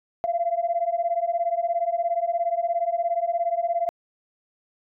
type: beating tone pair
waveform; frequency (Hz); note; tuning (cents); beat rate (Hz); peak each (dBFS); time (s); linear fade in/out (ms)
sine; 676 / 693; E5 / F5; +43 / -14; 17; -24; 0.24-3.89; 0
effects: tanh soft clip ceiling -14 dBFS